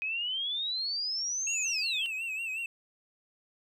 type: exponential two-way sweep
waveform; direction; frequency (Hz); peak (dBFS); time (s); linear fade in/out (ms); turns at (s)
sine; up then down; 2500 to 7070 to 2991; -30; 0.02-2.06; 0; 1.6
type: tone with vibrato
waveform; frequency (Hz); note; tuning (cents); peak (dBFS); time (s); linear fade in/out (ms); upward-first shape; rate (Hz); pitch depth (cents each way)
triangle; 2637; E7; 0; -31; 1.47-2.66; 2; sine; 5.5; 81
effects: none